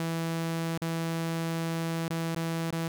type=tone with dropouts; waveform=sawtooth; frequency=164.81 Hz; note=E3; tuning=in tune; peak=-25 dBFS; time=0-2.88 s; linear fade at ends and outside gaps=2 ms; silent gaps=0.777-0.817 / 2.081-2.103 / 2.348-2.362 / 2.708-2.726 s; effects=none